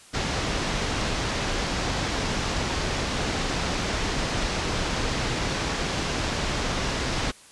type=low-pass noise; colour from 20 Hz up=pink; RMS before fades=-27 dBFS; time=0.13-7.32 s; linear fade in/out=20 ms; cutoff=6500 Hz; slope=24 dB/octave; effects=white hiss -50 dBFS RMS until 7.51 s + resampled to 24000 Hz